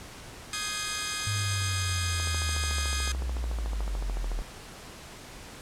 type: chord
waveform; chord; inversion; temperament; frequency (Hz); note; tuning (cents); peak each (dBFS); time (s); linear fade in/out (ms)
10% pulse; Ab major seventh; second; equal with one note detuned; 1244.5 / 1568 / 1672.8 / 2093; Eb6 / G6 / Ab6 / C7; 0 / 0 / +12 / 0; -26 / -30 / -26 / -29; 0.53-3.12; 2
type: linear sweep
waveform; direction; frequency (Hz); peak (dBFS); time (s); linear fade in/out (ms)
sine; down; 103.83 to 38.14; -28; 1.27-4.42; 0
type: click train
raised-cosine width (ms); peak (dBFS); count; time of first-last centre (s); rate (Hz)
1; -25; 31; 2.2-4.39; 13.7
effects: pink hiss -45 dBFS RMS until 5.61 s + low-pass 10000 Hz 12 dB/octave